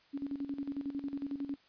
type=tone with tremolo; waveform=sine; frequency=279.9 Hz; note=C#4; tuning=17 cents sharp; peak=-33 dBFS; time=0.13-1.56 s; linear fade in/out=20 ms; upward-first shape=square; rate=11 Hz; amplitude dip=70%; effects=white hiss -65 dBFS RMS until 1.68 s + resampled to 11025 Hz